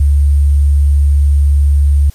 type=tone with sample-and-hold; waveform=sine; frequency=71.5 Hz; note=D2; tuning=46 cents flat; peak=-6 dBFS; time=0-2.1 s; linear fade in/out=5 ms; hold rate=8820 Hz; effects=white hiss -45 dBFS RMS until 2.14 s + resampled to 32000 Hz